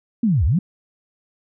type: linear two-way sweep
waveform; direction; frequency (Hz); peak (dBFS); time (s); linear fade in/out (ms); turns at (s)
sine; down then up; 244.4 to 60.5 to 199.4; -14; 0.23-0.59; 5; 0.45
effects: none